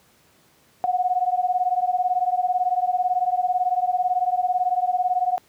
sine beating tone pair, 720 / 738 Hz, F#5 / F#5, -47 / -5 cents, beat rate 18 Hz, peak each -22 dBFS, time 0.84-5.38 s, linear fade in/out 0 ms, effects pink hiss -58 dBFS RMS until 5.48 s + high-pass 100 Hz 12 dB/octave

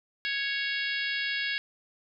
harmonic tone with a mistuned harmonic, 554.4 Hz, C#5, in tune, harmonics 3 / 4 / 5 / 6 / 7 / 8 / 9, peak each -32 / -34 / -36 / -37 / -40 / -40 / -42 dBFS, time 0.25-1.58 s, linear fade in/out 0 ms, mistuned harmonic 7, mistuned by -18 cents, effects none

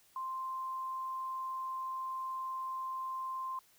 sine tone, 1046.5 Hz, C6, in tune, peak -36 dBFS, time 0.16-3.59 s, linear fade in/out 2 ms, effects white hiss -66 dBFS RMS until 3.78 s

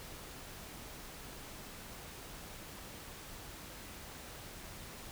silence, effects pink hiss -49 dBFS RMS until 5.11 s

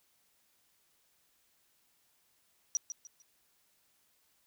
sine tone with echo, 5810 Hz, F#8, 32 cents flat, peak -27 dBFS, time 2.75-2.77 s, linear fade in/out 0 ms, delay 150 ms, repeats 3, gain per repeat -10 dB, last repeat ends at 3.22 s, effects white hiss -72 dBFS RMS until 4.46 s

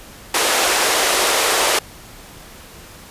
pink band-pass noise, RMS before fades -17 dBFS, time 0.34-1.79 s, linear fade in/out 5 ms, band 400 to 12000 Hz, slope 24 dB/octave, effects pink hiss -40 dBFS RMS until 3.1 s + resampled to 32000 Hz

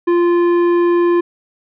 sine tone with tanh clipping, 346.9 Hz, F4, 12 cents flat, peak -12 dBFS, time 0.07-1.21 s, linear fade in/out 10 ms, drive 11 dB, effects none

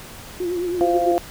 sine tone with vibrato, 353.1 Hz, F4, 19 cents sharp, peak -21 dBFS, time 0.4-1.12 s, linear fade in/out 5 ms, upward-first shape triangle, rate 9.3 Hz, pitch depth 72 cents each way
harmonic tone, 173.2 Hz, F3, 14 cents flat, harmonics 2 / 3 / 4, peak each -20 / -24 / -19 dBFS, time 0.81-1.18 s, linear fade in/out 0 ms
effects pink hiss -39 dBFS RMS until 1.3 s

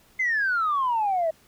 sine exponential sweep, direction down, 2098 to 627 Hz, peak -20 dBFS, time 0.19-1.31 s, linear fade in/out 10 ms, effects tanh soft clip ceiling -17 dBFS + pink hiss -58 dBFS RMS until 1.47 s

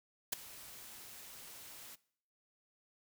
white noise with ADSR envelope, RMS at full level -33 dBFS, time 0.32-1.96 s, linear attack 10 ms, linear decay 10 ms, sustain -19 dB, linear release 16 ms, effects noise-tail reverb RT60 0.6 s tail -21 dB re dry

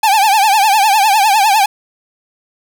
45% pulse tone with vibrato, 830.6 Hz, G#5, in tune, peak -8 dBFS, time 0.03-1.66 s, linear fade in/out 5 ms, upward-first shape triangle, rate 9.9 Hz, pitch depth 160 cents each way, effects none

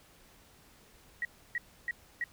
sine tone bursts, 1910 Hz, A#6, 42 cents sharp, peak -30 dBFS, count 4, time 1.22-2.24 s, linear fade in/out 2 ms, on 30 ms, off 300 ms, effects pink hiss -60 dBFS RMS until 2.32 s

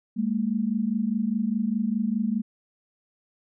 sine tone pair together, 203.2 / 228.1 Hz, G#3 / A#3, -38 / -37 cents, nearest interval major second, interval 201 cents, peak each -26 / -25 dBFS, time 0.16-2.42 s, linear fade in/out 20 ms, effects none

